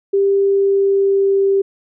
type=tone with pitch glide; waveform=sine; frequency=395.5 to 392.5 Hz; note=G4 to G4; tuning=+15 to +2 cents; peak=-11 dBFS; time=0.13-1.62 s; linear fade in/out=10 ms; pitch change=-13 cents; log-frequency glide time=0.36-1.44 s; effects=none